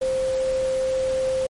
sine tone in noise, 523.3 Hz, C5, in tune, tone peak -20 dBFS, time 0.01-1.47 s, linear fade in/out 10 ms, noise pink, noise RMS -37 dBFS, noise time 0.01-1.47 s, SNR +14 dB, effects MP3 48 kbps

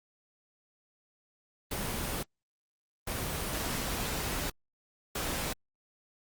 pink noise bursts at uneven times, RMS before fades -34 dBFS, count 3, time 1.71-2.23 / 3.07-4.5 / 5.15-5.53 s, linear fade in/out 5 ms, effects Opus 24 kbps

